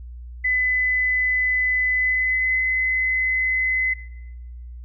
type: tone with pitch glide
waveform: sine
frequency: 2009 to 2034 Hz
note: B6 to C7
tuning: +29 to -50 cents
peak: -18 dBFS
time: 0.44-3.94 s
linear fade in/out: 10 ms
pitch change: +21 cents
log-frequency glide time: 1.94-2.59 s
effects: noise-tail reverb RT60 1.0 s tail -19 dB re dry + added 60 Hz sine -34 dBFS peak until 4.84 s